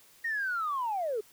sine linear sweep, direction down, 1881 to 402.2 Hz, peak -28 dBFS, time 0.24-1.21 s, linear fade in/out 10 ms, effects tanh soft clip ceiling -24 dBFS + white hiss -59 dBFS RMS until 1.32 s

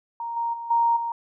sine tone with level steps, 932.3 Hz, A#5, in tune, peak -28 / -23 / -31 / -17 / -25 dBFS, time 0.2-1.12 s, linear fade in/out 2 ms, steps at 0.36 / 0.53 / 0.7 / 0.96 s, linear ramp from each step 10 ms, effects none

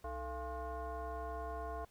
sine tone with frequency modulation, 311.1 Hz, D#4, in tune, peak -39 dBFS, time 0.04-1.85 s, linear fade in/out 5 ms, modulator 377 Hz, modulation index 2.1, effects pink hiss -68 dBFS RMS until 1.9 s

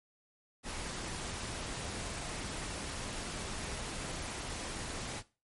pink noise, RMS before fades -40 dBFS, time 0.63-5.23 s, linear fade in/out 50 ms, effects noise-tail reverb RT60 0.3 s tail -17 dB re dry + MP3 48 kbps

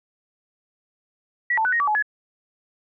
sine tone with pitch steps, 1936 / 885 / 1495 / 1871 / 1147 / 849 / 1698 Hz, B6 / A5 / F#6 / A#6 / D6 / G#5 / G#6, -35 / +10 / +17 / +6 / -41 / +38 / +38 cents, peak -18 dBFS, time 1.5-2.025 s, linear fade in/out 5 ms, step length 75 ms, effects none

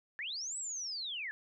sine linear two-way sweep, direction up then down, 1661.2 to 7990 to 1661.2 Hz, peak -37 dBFS, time 0.19-1.31 s, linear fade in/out 0 ms, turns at 0.57 s, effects none

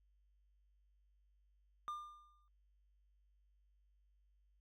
triangle tone with exponential decay, 1200 Hz, D6, 37 cents sharp, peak -37 dBFS, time 1.88-2.48 s, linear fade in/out 0 ms, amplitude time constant 130 ms, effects added 50 Hz sine -70 dBFS peak until 4.6 s

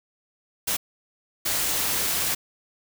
white noise bursts at uneven times, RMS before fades -25 dBFS, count 2, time 0.67-0.77 / 1.45-2.35 s, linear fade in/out 10 ms, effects none

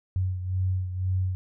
sine beating tone pair, 92.5 / 94.5 Hz, F#2 / F#2, 0 / +37 cents, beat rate 2 Hz, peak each -25 / -32 dBFS, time 0.16-1.35 s, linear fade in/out 0 ms, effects none

